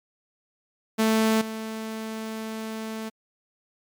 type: tone with level steps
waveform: sawtooth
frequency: 220.7 Hz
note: A3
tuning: 5 cents sharp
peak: -15 / -27 dBFS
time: 0.98-3.1 s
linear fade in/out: 20 ms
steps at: 1.41 s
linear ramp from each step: 5 ms
effects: MP3 96 kbps